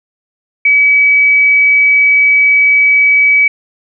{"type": "tone", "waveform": "sine", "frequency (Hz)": 2281, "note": "C#7", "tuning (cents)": 49, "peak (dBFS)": -5, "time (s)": [0.65, 3.48], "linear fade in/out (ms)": 5, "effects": []}